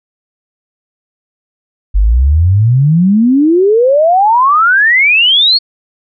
sine exponential sweep, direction up, 46.25 to 4443 Hz, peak -5 dBFS, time 1.94-5.59 s, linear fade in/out 20 ms, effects none

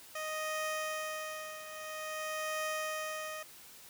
15% pulse tone with tremolo, 622.3 Hz, D#5, in tune, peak -27 dBFS, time 0.15-3.43 s, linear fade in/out 5 ms, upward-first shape triangle, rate 0.5 Hz, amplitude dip 75%, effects white hiss -54 dBFS RMS until 3.89 s

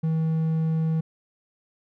triangle tone, 160.4 Hz, E3, 47 cents flat, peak -19 dBFS, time 0.03-1.01 s, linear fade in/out 10 ms, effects none

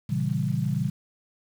sine chord, A# diminished seventh, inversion none, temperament equal, 116.54 / 138.59 / 164.81 / 196 Hz, A#2 / C#3 / E3 / G3, 0 / 0 / 0 / 0 cents, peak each -30 / -27 / -29 / -30 dBFS, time 0.09-0.9 s, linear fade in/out 10 ms, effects 8-bit

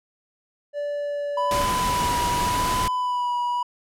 triangle tone with pitch glide, 581 to 577 Hz, D5 to D5, -19 to -31 cents, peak -23 dBFS, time 0.73-1.66 s, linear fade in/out 50 ms, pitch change -12 cents, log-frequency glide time 0.91-1.28 s
triangle tone with vibrato, 987 Hz, B5, 1 cent flat, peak -20 dBFS, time 1.37-3.63 s, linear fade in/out 5 ms, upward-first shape sine, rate 0.85 Hz, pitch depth 28 cents each way
pink noise, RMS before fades -27 dBFS, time 1.51-2.88 s, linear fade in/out 2 ms
effects low-pass 12000 Hz 12 dB/octave

